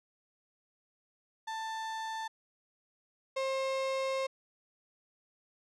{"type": "tone pair in turn", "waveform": "35% pulse", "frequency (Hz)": [887, 533], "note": ["A5", "C5"], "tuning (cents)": [14, 32], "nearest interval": "major sixth", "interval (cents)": 882, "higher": "first", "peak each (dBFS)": [-34, -29], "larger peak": "second", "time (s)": [[1.47, 2.28], [3.36, 4.27]], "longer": "second", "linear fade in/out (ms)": 10, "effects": ["low-pass 6000 Hz 12 dB/octave"]}